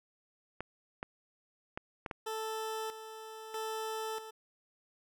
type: clicks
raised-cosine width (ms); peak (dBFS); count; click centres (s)
0.5; -23; 5; 0.606 / 1.029 / 1.775 / 2.062 / 2.112
type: tone with tremolo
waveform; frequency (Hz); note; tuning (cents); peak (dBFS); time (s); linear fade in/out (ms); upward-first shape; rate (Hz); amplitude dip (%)
20% pulse; 440; A4; 0; -31; 2.26-4.31; 10; square; 0.78; 65
effects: none